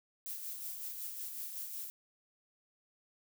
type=noise with tremolo; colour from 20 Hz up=violet; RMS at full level=-41 dBFS; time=0.26-1.9 s; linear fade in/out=0 ms; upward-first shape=sine; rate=5.4 Hz; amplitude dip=40%; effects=none